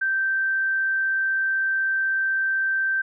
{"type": "tone", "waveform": "sine", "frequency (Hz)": 1561, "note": "G6", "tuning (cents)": -8, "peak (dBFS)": -20, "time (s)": [0.01, 3.02], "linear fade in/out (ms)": 10, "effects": []}